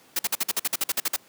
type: noise bursts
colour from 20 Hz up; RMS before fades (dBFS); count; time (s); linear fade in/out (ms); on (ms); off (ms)
white; -24; 13; 0.16-1.163; 5; 31; 50
effects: pink hiss -55 dBFS RMS until 1.28 s + high-pass 200 Hz 12 dB/octave